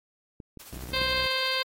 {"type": "clicks", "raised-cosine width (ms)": 3, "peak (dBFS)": -29, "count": 8, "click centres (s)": [0.402, 0.573, 0.736, 0.769, 0.837, 0.894, 0.932, 1.016]}
{"type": "noise with tremolo", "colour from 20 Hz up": "white", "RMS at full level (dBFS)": -45, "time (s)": [0.59, 1.62], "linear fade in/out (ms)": 10, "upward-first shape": "triangle", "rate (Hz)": 14, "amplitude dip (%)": 55}
{"type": "tone", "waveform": "sawtooth", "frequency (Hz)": 62.3, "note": "B1", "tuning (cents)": 16, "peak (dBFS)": -35, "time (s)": [0.72, 1.27], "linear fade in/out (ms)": 10}
{"type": "harmonic tone", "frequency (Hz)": 523.3, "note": "C5", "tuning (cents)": 0, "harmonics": [1, 2, 3, 4, 5, 6, 7, 8, 9], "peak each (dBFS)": [-34, -34, -34, -34, -34, -34, -34, -34, -34], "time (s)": [0.93, 1.63], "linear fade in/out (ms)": 10}
{"effects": ["AAC 48 kbps"]}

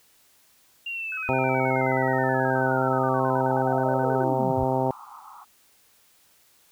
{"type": "linear sweep", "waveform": "sine", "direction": "down", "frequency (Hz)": [2794, 62.4], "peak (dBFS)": -29, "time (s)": [0.86, 4.64], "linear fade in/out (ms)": 5}
{"type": "tone with vibrato", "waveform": "sine", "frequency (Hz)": 1396.9, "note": "F6", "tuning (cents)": 0, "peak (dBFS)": -35, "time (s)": [1.12, 4.24], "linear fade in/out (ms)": 2, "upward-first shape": "square", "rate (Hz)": 9.4, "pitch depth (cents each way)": 130}
{"type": "harmonic tone", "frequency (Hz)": 130.81, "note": "C3", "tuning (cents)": 0, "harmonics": [1, 2, 3, 4, 5, 6, 7], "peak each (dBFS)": [-29, -29, -29, -29, -29, -29, -29], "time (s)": [1.29, 4.91], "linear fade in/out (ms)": 0}
{"type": "band-pass noise", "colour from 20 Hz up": "pink", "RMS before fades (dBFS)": -45, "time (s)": [2.53, 5.45], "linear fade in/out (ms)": 20, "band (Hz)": [810, 1300], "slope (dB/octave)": 96}
{"effects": ["white hiss -60 dBFS RMS until 6.71 s"]}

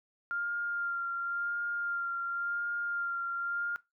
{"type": "tone with vibrato", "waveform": "sine", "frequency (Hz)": 1397, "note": "F6", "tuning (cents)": 0, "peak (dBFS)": -31, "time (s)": [0.31, 3.76], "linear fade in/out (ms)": 0, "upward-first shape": "sine", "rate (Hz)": 0.93, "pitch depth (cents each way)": 18, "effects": ["noise-tail reverb RT60 0.2 s tail -18 dB re dry"]}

